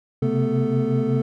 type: tone cluster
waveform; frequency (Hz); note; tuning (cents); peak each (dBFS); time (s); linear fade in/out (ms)
triangle; 129.6 / 135 / 221.4 / 248.9 / 442.3; C3 / C#3 / A3 / B3 / A4; -16 / -45 / +11 / +14 / +9; -23; 0.22-1.22; 5
effects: none

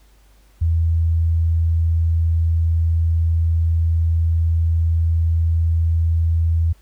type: tone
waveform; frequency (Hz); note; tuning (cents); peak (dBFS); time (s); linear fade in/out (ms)
sine; 82.41; E2; 0; -14; 0.61-6.73; 10
effects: added 50 Hz sine -49 dBFS peak until 6.81 s + pink hiss -58 dBFS RMS until 6.81 s

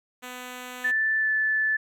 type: tone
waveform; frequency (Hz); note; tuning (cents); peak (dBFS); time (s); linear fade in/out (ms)
5% pulse; 250; B3; +21; -25; 0.22-0.92; 20
type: tone with pitch glide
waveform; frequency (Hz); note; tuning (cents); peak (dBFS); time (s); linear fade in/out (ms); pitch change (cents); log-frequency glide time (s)
sine; 1760 to 1744.8; A6 to A6; 0 to -15; -21; 0.84-1.77; 10; -15; 1.18-1.29
effects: none

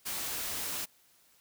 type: noise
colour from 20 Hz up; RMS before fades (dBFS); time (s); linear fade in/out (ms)
white; -36; 0.05-0.86; 20
effects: white hiss -65 dBFS RMS until 1.4 s

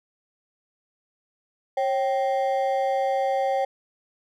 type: ring-modulated tone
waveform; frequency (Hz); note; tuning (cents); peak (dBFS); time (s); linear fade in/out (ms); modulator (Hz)
triangle; 661; E5; +5; -16; 1.77-3.65; 5; 117
effects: none

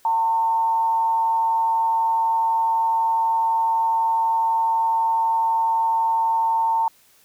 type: tone with frequency modulation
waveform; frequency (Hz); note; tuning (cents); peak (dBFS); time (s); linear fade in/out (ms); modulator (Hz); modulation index
sine; 906; A#5; -50; -17; 0.05-6.88; 2; 164; 0.24
effects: white hiss -56 dBFS RMS until 7.24 s

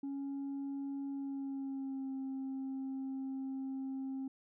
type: tone with pitch glide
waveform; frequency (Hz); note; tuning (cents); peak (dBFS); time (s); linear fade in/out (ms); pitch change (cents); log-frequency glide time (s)
sine; 277.2 to 267; C#4 to C4; 0 to +35; -35; 0.03-4.28; 5; -65; 1.1-2.12
effects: tanh soft clip ceiling -36 dBFS

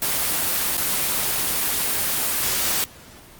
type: noise with dropouts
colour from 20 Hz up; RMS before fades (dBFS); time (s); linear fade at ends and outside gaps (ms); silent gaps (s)
white; -22; 0.02-2.84; 0; 0.769-0.778
effects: pink hiss -45 dBFS RMS until 3.39 s + Opus 24 kbps

